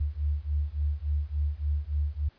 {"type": "beating tone pair", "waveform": "sine", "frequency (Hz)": [72, 75.5], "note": ["D2", "D2"], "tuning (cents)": [-34, 48], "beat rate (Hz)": 3.5, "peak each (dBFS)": -29, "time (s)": [0, 2.29], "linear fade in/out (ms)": 10, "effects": ["pink hiss -63 dBFS RMS until 2.38 s", "resampled to 11025 Hz"]}